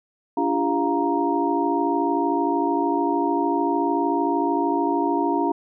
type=tone cluster; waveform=sine; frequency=286.8 / 340.1 / 399.6 / 699 / 935 Hz; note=D4 / F4 / G4 / F5 / A#5; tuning=-41 / -46 / +33 / +1 / +5 cents; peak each=-24 / -25 / -28 / -28 / -24 dBFS; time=0.37-5.52 s; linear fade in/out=5 ms; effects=none